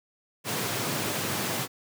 pink high-pass noise, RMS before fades -30 dBFS, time 0.44-1.68 s, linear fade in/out 50 ms, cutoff 100 Hz, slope 96 dB/octave, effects none

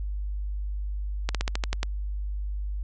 slowing click train, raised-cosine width 0.2 ms, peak -10 dBFS, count 8, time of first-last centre 1.29-1.831 s, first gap 57 ms, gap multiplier 1.1, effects added 50 Hz sine -28 dBFS peak until 2.83 s + resampled to 22050 Hz

